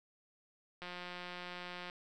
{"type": "click train", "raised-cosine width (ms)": 0.3, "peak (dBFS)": -29, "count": 193, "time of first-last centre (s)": [0.82, 1.899], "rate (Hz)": 178, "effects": []}